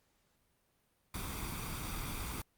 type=noise with comb filter; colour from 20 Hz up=pink; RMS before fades=-40 dBFS; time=1.14-2.42 s; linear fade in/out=5 ms; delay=0.85 ms; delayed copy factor=+0.55; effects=pink hiss -75 dBFS RMS until 2.57 s + Opus 48 kbps